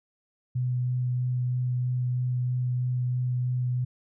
sine tone with vibrato, 125 Hz, B2, 21 cents sharp, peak -24 dBFS, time 0.55-3.85 s, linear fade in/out 10 ms, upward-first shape sine, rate 3.1 Hz, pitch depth 9 cents each way, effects none

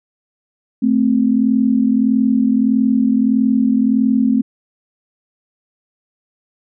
sine tone pair together, 220 / 261.6 Hz, A3 / C4, 0 / 0 cents, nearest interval minor third, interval 300 cents, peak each -14 dBFS, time 0.82-4.42 s, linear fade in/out 10 ms, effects none

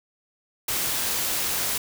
white noise, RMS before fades -26 dBFS, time 0.68-1.78 s, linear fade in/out 5 ms, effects none

